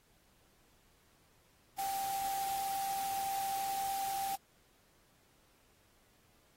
sine tone in noise, 784 Hz, G5, in tune, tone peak -34 dBFS, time 1.78-4.36 s, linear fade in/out 10 ms, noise white, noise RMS -44 dBFS, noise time 1.78-4.36 s, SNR +7 dB, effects pink hiss -69 dBFS RMS until 6.56 s + AAC 48 kbps

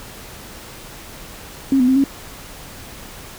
sine tone with pitch steps, 270.2 / 250.2 / 261.9 / 274.7 Hz, C#4 / B3 / C4 / C#4, -44 / +23 / +2 / -16 cents, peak -11 dBFS, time 1.72-2.04 s, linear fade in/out 2 ms, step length 80 ms, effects pink hiss -37 dBFS RMS until 3.38 s

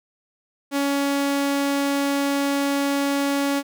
sawtooth tone, 280.5 Hz, C#4, 21 cents sharp, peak -16 dBFS, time 0.71-3.63 s, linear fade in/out 50 ms, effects none

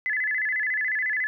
sine tone with vibrato, 1864.7 Hz, A#6, in tune, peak -23 dBFS, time 0.06-1.27 s, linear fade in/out 0 ms, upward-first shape square, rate 14 Hz, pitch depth 140 cents each way, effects none

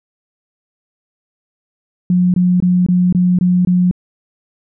sine tone bursts, 179.8 Hz, F#3, 49 cents flat, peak -9 dBFS, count 7, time 2.1-3.912 s, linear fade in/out 2 ms, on 240 ms, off 22 ms, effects none

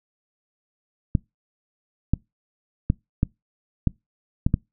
clicks, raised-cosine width 5 ms, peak -6 dBFS, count 7, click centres 1.152 / 2.136 / 2.901 / 3.231 / 3.873 / 4.465 / 4.541 s, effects noise-tail reverb RT60 0.2 s tail -25 dB re dry

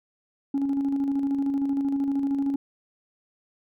sine tone with tremolo, 277.2 Hz, C#4, in tune, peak -19 dBFS, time 0.54-2.56 s, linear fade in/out 5 ms, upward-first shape square, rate 13 Hz, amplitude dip 40%, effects tanh soft clip ceiling -20 dBFS

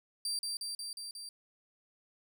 30% pulse tone with echo, 4699 Hz, D8, in tune, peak -30 dBFS, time 0.25-0.39 s, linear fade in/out 2 ms, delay 180 ms, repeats 5, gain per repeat -2 dB, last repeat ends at 1.29 s, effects none

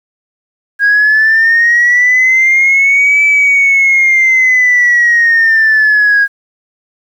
sine linear two-way sweep, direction up then down, 1630 to 2311 to 1630 Hz, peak -4 dBFS, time 0.79-6.28 s, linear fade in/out 50 ms, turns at 3.24 s, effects tanh soft clip ceiling -2 dBFS + 7-bit

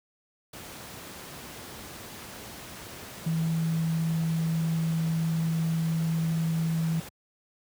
sine tone in noise, 163 Hz, E3, 19 cents flat, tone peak -24 dBFS, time 3.26-7 s, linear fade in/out 5 ms, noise pink, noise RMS -42 dBFS, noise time 0.53-7.09 s, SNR +15 dB, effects high-pass 80 Hz 12 dB/octave

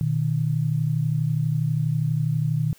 sine tone pair together, 122.09 / 154.4 Hz, B2 / D#3, -19 / -13 cents, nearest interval major third, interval 406 cents, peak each -24 / -22 dBFS, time 0.01-2.73 s, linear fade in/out 0 ms, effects white hiss -55 dBFS RMS until 2.78 s

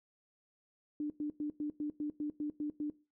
sine tone bursts, 297.4 Hz, D4, 22 cents sharp, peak -33 dBFS, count 10, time 1-2.9 s, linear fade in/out 2 ms, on 100 ms, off 100 ms, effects noise-tail reverb RT60 0.3 s tail -19 dB re dry

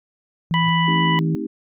triangle tone with exponential growth, 114.3 Hz, A#2, 34 cents flat, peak -28 dBFS, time 0.5-0.69 s, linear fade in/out 0 ms, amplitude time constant 40 ms
sine tone with pitch glide, 166.3 to 161.75 Hz, E3 to E3, +16 to -32 cents, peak -18 dBFS, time 0.51-1.35 s, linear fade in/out 0 ms, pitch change -48 cents, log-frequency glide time 1-1.23 s
harmonic tone, 987.8 Hz, B5, in tune, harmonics 1 / 2 / 3, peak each -20 / -23 / -25 dBFS, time 0.54-1.19 s, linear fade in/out 0 ms
sine chord, A half-diminished seventh, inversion none, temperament just, 220 / 264 / 316.8 / 396 Hz, A3 / C4 / Eb4 / G4, 0 / +16 / +31 / +18 cents, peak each -30 / -29 / -27 / -31 dBFS, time 0.87-1.47 s, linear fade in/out 10 ms
effects none

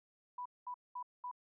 sine tone bursts, 987.8 Hz, B5, in tune, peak -40 dBFS, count 4, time 0.38-1.314 s, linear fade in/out 5 ms, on 76 ms, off 210 ms, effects none

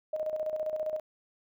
sine tone with tremolo, 620 Hz, D#5, 6 cents flat, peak -28 dBFS, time 0.13-1 s, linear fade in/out 5 ms, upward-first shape square, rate 15 Hz, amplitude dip 55%, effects none

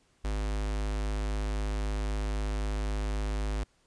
square tone with notch filter, 51.91 Hz, G#1, in tune, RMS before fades -31 dBFS, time 0.24-3.64 s, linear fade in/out 10 ms, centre 120 Hz, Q 1.3, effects pink hiss -68 dBFS RMS until 3.86 s + resampled to 22050 Hz

